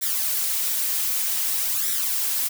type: noise with flanger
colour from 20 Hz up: blue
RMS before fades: -24 dBFS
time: 0.01-2.49 s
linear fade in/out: 20 ms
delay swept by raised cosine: 0.53 to 6.43 ms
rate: 0.53 Hz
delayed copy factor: +0.65
effects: none